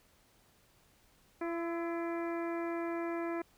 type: harmonic tone with a mistuned harmonic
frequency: 337.8 Hz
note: E4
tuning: 42 cents sharp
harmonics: 1 / 2 / 3 / 4 / 5 / 6 / 7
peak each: -35 / -41 / -45 / -47 / -49 / -51 / -52 dBFS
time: 1.41-3.42 s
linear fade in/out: 5 ms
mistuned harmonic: 4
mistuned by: -39 cents
effects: pink hiss -67 dBFS RMS until 3.57 s